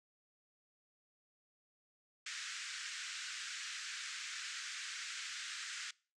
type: band-pass noise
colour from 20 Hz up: pink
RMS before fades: -45 dBFS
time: 2.26-5.91 s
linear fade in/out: 5 ms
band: 1400 to 7900 Hz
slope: 48 dB/octave
effects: noise-tail reverb RT60 0.4 s tail -24 dB re dry